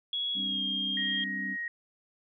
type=tone with pitch glide; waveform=sine; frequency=3345 to 3222 Hz; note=G#7 to G7; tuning=+12 to +47 cents; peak=-29 dBFS; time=0.13-1.24 s; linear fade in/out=2 ms; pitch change=-65 cents; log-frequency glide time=0.35-0.62 s
type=chord; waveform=sine; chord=G suspended fourth; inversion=none; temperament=equal; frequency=196 / 261.6 / 293.7 Hz; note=G3 / C4 / D4; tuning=0 / 0 / 0 cents; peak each=-38 / -42 / -44 dBFS; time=0.34-1.57 s; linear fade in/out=50 ms
type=tone; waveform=sine; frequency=1882 Hz; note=A#6; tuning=16 cents sharp; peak=-32 dBFS; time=0.97-1.68 s; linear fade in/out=2 ms
effects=none